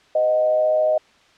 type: tone with frequency modulation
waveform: sine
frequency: 622.3 Hz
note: D#5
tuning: in tune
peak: -15 dBFS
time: 0.15-0.98 s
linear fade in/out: 5 ms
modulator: 114 Hz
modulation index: 0.45
effects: white hiss -54 dBFS RMS until 1.37 s + low-pass 4000 Hz 12 dB/octave